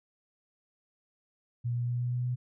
sine tone with pitch steps, 120 / 120.83 / 121.68 / 122.52 / 123.37 / 124.23 Hz, B2 / B2 / B2 / B2 / B2 / B2, -49 / -37 / -25 / -13 / -1 / +11 cents, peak -28 dBFS, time 1.64-2.36 s, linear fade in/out 20 ms, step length 120 ms, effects none

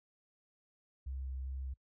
sine tone with vibrato, 66.1 Hz, C2, 18 cents sharp, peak -37 dBFS, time 1.06-1.74 s, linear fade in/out 10 ms, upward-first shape square, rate 2.5 Hz, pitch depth 10 cents each way, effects noise-tail reverb RT60 0.1 s tail -24 dB re dry + tanh soft clip ceiling -33 dBFS

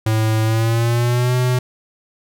square tone with pitch glide, 110 to 125.63 Hz, A2 to B2, 0 to +30 cents, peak -15 dBFS, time 0.06-1.59 s, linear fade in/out 5 ms, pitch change +230 cents, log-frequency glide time 0.43-1.35 s, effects none

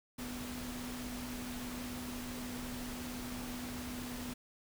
sine tone in noise, 246.9 Hz, B3, in tune, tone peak -42 dBFS, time 0.18-4.34 s, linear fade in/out 10 ms, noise pink, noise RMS -45 dBFS, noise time 0.18-4.34 s, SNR 0 dB, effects none

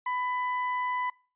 35% pulse tone, 997 Hz, B5, 16 cents sharp, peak -26 dBFS, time 0.06-1.1 s, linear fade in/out 5 ms, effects noise-tail reverb RT60 0.4 s tail -25 dB re dry + resampled to 8000 Hz

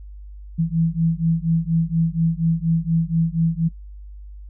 sine beating tone pair, 162.7 / 166.9 Hz, E3 / E3, -22 / +22 cents, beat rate 4.2 Hz, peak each -20 dBFS, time 0.58-3.69 s, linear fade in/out 20 ms, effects noise-tail reverb RT60 0.1 s tail -22 dB re dry + added 50 Hz sine -35 dBFS peak until 4.49 s

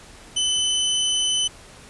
sawtooth tone, 3024 Hz, F#7, 37 cents sharp, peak -16 dBFS, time 0.36-1.48 s, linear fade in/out 10 ms, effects pink hiss -45 dBFS RMS until 1.89 s + resampled to 24000 Hz

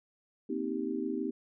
sine chord, C minor seventh, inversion third, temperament just, 235.5 / 261.6 / 314 / 392.4 Hz, Bb3 / C4 / Eb4 / G4, +18 / 0 / +16 / +2 cents, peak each -38 / -36 / -36 / -37 dBFS, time 0.49-1.31 s, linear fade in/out 10 ms, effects none

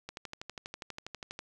click train, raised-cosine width 0.2 ms, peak -23 dBFS, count 17, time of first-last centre 0.09-1.391 s, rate 12.3 Hz, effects none

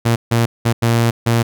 sawtooth tone bursts at uneven times, 116.54 Hz, A#2, in tune, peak -8 dBFS, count 5, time 0.05-0.16 / 0.31-0.46 / 0.65-0.73 / 0.82-1.11 / 1.26-1.43 s, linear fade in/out 10 ms, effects none

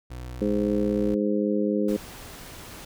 30% pulse tone, 61.8 Hz, B1, 2 cents sharp, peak -32 dBFS, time 0.1-1.15 s, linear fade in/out 10 ms
harmonic tone, 103.83 Hz, G#2, in tune, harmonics 2 / 3 / 4 / 5, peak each -25 / -27 / -28 / -29 dBFS, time 0.41-1.97 s, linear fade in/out 10 ms
pink noise, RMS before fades -42 dBFS, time 1.88-2.85 s, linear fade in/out 5 ms
effects none

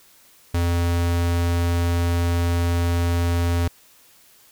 square tone, 86 Hz, F2, 26 cents flat, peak -19 dBFS, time 0.54-3.68 s, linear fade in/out 5 ms, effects white hiss -53 dBFS RMS until 4.51 s

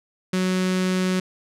sawtooth tone with notch filter, 185 Hz, F#3, in tune, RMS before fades -22 dBFS, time 0.33-1.2 s, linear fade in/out 5 ms, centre 780 Hz, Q 1.2, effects low-pass 9000 Hz 12 dB/octave

